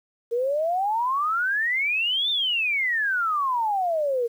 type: exponential two-way sweep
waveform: sine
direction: up then down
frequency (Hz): 457.2 to 3636 to 457.2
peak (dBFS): -21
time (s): 0.31-4.28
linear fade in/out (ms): 20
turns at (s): 2.3
effects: 9-bit